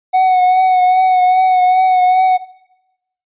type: tone with vibrato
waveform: triangle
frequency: 740 Hz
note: F#5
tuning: in tune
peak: -6 dBFS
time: 0.13-2.38 s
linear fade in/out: 20 ms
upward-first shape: triangle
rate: 2.5 Hz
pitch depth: 31 cents each way
effects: noise-tail reverb RT60 0.9 s tail -19 dB re dry + resampled to 8000 Hz